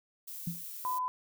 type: noise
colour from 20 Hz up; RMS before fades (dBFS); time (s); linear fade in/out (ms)
violet; -43; 0.27-0.99; 10
type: tone with exponential decay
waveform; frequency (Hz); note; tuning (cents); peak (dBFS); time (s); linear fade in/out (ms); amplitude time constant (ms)
sine; 170; F3; -46; -29; 0.47-0.65; 5; 38
type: tone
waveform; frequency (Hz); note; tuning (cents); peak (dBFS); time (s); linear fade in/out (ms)
sine; 1007; B5; +33; -30; 0.85-1.08; 0
effects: none